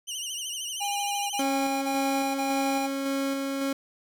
20% pulse tone with vibrato, 2960 Hz, F#7, in tune, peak -26 dBFS, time 0.07-1.43 s, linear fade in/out 20 ms, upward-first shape triangle, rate 13 Hz, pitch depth 110 cents each way
square tone bursts, 810 Hz, G#5, 43 cents flat, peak -29 dBFS, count 4, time 0.8-2.875 s, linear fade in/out 20 ms, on 500 ms, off 25 ms
30% pulse tone with tremolo, 273.7 Hz, C#4, 22 cents flat, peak -23 dBFS, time 1.39-3.73 s, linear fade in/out 5 ms, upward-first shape square, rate 1.8 Hz, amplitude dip 25%
effects none

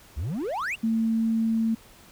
triangle exponential sweep, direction up, 60.5 to 2974 Hz, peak -25 dBFS, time 0.16-0.76 s, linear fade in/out 20 ms
sine tone, 224.8 Hz, A3, 37 cents sharp, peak -21 dBFS, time 0.83-1.75 s, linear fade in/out 10 ms
effects pink hiss -52 dBFS RMS until 2.11 s

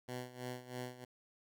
10% pulse tone with tremolo, 125.1 Hz, B2, 23 cents sharp, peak -32 dBFS, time 0.08-1.05 s, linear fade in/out 10 ms, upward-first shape sine, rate 3.1 Hz, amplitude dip 80%, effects none

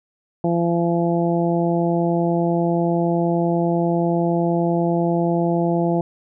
harmonic tone, 170.4 Hz, F3, 42 cents flat, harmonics 1 / 2 / 3 / 4 / 5, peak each -20 / -21 / -26 / -24 / -30 dBFS, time 0.44-6.01 s, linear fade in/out 2 ms, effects none

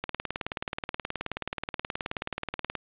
click train, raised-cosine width 0.3 ms, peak -14 dBFS, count 52, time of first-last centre 0.04-2.753 s, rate 18.8 Hz, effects resampled to 8000 Hz + 9-bit

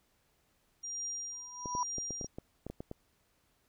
sine tone with tremolo, 5700 Hz, F8, 34 cents sharp, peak -35 dBFS, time 0.83-2.27 s, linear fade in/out 10 ms, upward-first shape triangle, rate 1.1 Hz, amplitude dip 75%
sine tone with exponential growth, 987.8 Hz, B5, in tune, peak -28 dBFS, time 1.32-1.83 s, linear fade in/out 2 ms, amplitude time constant 110 ms
clicks, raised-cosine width 2 ms, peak -27 dBFS, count 11, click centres 1.658 / 1.751 / 1.983 / 2.107 / 2.212 / 2.245 / 2.385 / 2.666 / 2.7 / 2.805 / 2.914 s
effects pink hiss -73 dBFS RMS until 3.68 s

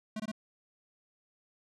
square tone bursts, 216.2 Hz, A3, 30 cents flat, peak -35 dBFS, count 3, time 0.16-0.316 s, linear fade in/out 5 ms, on 38 ms, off 21 ms, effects low-pass 8000 Hz 12 dB/octave

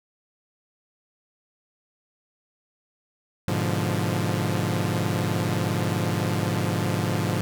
sawtooth chord, G# diminished seventh, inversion none, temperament equal, 103.83 / 123.47 / 146.83 / 174.61 Hz, G#2 / B2 / D3 / F3, 0 / 0 / 0 / 0 cents, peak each -23 / -26 / -26 / -24 dBFS, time 3.48-7.41 s, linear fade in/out 0 ms, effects none

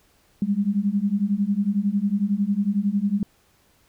sine beating tone pair, 196 / 207 Hz, G3 / G#3, 0 / -5 cents, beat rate 11 Hz, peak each -23 / -22 dBFS, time 0.42-3.23 s, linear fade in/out 2 ms, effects pink hiss -61 dBFS RMS until 3.88 s

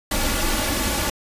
pink noise with comb filter, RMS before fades -22 dBFS, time 0.11-1.1 s, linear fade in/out 5 ms, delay 3.5 ms, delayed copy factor +0.7, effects resampled to 32000 Hz

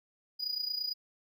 triangle tone with amplitude modulation, 4918 Hz, D#8, 21 cents flat, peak -28 dBFS, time 0.39-0.94 s, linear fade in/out 20 ms, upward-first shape sine, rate 28.8 Hz, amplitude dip 75%, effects none

